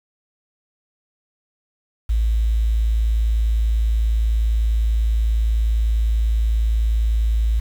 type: tone with quantisation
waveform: sine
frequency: 55.2 Hz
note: A1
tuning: 6 cents sharp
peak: -15 dBFS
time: 2.09-7.6 s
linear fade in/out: 10 ms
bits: 7
effects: none